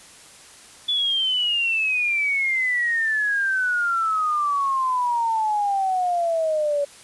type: exponential sweep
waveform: sine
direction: down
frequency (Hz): 3464 to 566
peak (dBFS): -19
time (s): 0.88-6.85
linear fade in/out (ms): 10
effects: white hiss -46 dBFS RMS until 7.03 s + resampled to 24000 Hz